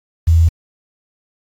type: tone with quantisation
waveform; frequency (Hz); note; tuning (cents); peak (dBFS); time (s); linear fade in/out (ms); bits
sine; 82.41; E2; 0; -7; 0.27-0.49; 10; 6
effects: AAC 64 kbps